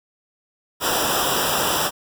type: noise with comb filter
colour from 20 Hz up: pink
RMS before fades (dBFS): -21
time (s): 0.8-1.91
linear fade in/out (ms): 50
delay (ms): 0.46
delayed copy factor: -0.95
effects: none